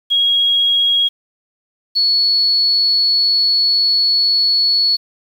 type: tone pair in turn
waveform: sine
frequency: 3295 / 4398 Hz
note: G#7 / C#8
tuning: -14 / -14 cents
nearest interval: perfect fourth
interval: 500 cents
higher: second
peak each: -11 dBFS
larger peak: neither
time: 0.1-1.09 / 1.95-4.97 s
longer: second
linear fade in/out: 20 ms
effects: 7-bit